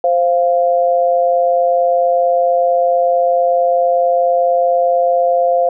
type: tone pair together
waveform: sine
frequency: 523.3 / 694.4 Hz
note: C5 / F5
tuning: 0 / -10 cents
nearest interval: perfect fourth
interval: 490 cents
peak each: -13 dBFS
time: 0.04-5.69 s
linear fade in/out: 2 ms
effects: none